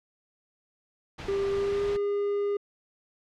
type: noise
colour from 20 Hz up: pink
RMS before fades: -39 dBFS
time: 1.18-1.97 s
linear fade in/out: 10 ms
type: tone with pitch glide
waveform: triangle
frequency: 395.6 to 406.5 Hz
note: G4 to G#4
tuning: +16 to -37 cents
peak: -23 dBFS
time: 1.28-2.57 s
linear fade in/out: 5 ms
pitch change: +47 cents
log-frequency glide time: 1.5-1.93 s
effects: low-pass 4000 Hz 12 dB/octave